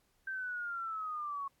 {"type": "linear sweep", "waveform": "sine", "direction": "down", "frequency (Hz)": [1568, 1100], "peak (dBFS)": -36, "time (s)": [0.27, 1.48], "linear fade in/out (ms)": 5, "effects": ["pink hiss -74 dBFS RMS until 1.6 s", "AAC 64 kbps"]}